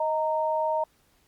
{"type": "tone pair together", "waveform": "sine", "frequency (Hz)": [626.8, 924], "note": ["D#5", "A#5"], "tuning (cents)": [13, -16], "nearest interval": "perfect fifth", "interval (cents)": 671, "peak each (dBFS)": -26, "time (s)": [0, 0.84], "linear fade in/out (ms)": 5, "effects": ["pink hiss -65 dBFS RMS until 1.27 s", "Opus 48 kbps"]}